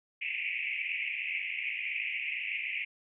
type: band-pass noise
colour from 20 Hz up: pink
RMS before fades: -35 dBFS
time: 0.21-2.85 s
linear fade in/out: 10 ms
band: 2100 to 2700 Hz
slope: 96 dB/octave
effects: none